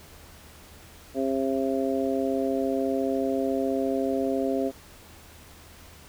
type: harmonic tone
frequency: 134.1 Hz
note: C3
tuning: 43 cents sharp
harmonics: 2 / 3 / 4 / 5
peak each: -27 / -29 / -30 / -31 dBFS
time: 1.14-4.72 s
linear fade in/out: 50 ms
effects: added 79 Hz sine -53 dBFS peak until 6.08 s + pink hiss -50 dBFS RMS until 6.08 s